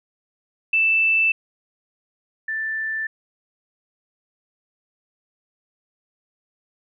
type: tone pair in turn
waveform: sine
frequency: 2648 / 1767.3 Hz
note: E7 / A6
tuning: +7 / +7 cents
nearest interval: perfect fifth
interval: 700 cents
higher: first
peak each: -15 / -23 dBFS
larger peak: first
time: 0.73-1.32 / 2.48-3.07 s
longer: neither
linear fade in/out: 5 ms
effects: none